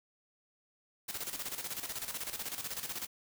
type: noise with tremolo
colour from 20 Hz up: white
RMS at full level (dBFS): -38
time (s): 1.08-3.07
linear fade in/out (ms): 10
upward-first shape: square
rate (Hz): 16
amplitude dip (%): 65
effects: none